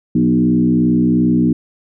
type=tone with frequency modulation; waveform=sine; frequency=240.3 Hz; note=B3; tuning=47 cents flat; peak=-10 dBFS; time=0.15-1.53 s; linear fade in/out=5 ms; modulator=62.7 Hz; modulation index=1.3; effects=none